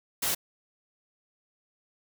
white noise, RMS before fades -28 dBFS, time 0.22-0.35 s, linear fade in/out 10 ms, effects none

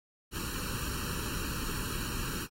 pink noise with comb filter, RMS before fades -36 dBFS, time 0.31-2.48 s, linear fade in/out 50 ms, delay 0.71 ms, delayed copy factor +1, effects AAC 48 kbps

